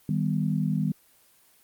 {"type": "chord", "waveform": "sine", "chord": "Eb augmented", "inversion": "none", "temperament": "equal", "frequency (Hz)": [155.56, 196, 246.9], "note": ["Eb3", "G3", "B3"], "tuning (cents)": [0, 0, 0], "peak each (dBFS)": [-26, -27, -31], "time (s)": [0.09, 0.92], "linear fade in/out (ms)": 2, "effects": ["white hiss -60 dBFS RMS until 1.63 s", "Opus 24 kbps"]}